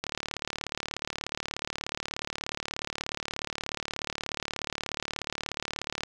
click train, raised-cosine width 0.2 ms, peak -14 dBFS, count 221, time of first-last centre 0.04-6.035 s, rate 36.7 Hz, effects none

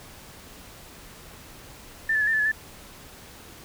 sine tone with pitch steps, 1784 / 1737 / 1700 / 1798 / 1743 / 1703 / 1757 Hz, A6 / A6 / G#6 / A6 / A6 / G#6 / A6, +23 / -23 / +40 / +37 / -17 / +43 / -3 cents, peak -20 dBFS, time 2.09-2.517 s, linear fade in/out 5 ms, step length 61 ms, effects pink hiss -46 dBFS RMS until 3.64 s

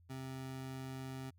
25% pulse tone, 131.9 Hz, C3, 14 cents sharp, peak -39 dBFS, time 0.09-1.31 s, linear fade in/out 20 ms, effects added 86 Hz sine -62 dBFS peak until 1.38 s

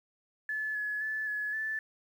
sine tone with pitch steps, 1727 / 1699 / 1738 / 1701 / 1752 Hz, A6 / G#6 / A6 / G#6 / A6, -33 / +39 / -22 / +41 / -8 cents, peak -31 dBFS, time 0.49-1.79 s, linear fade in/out 2 ms, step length 260 ms, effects 10-bit

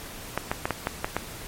clicks, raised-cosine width 0.5 ms, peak -9 dBFS, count 7, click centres 0.376 / 0.515 / 0.655 / 0.707 / 0.871 / 1.045 / 1.166 s, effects pink hiss -40 dBFS RMS until 1.47 s + MP3 64 kbps

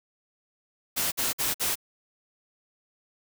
white noise bursts, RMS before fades -27 dBFS, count 4, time 0.96-1.756 s, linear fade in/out 20 ms, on 160 ms, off 52 ms, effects none

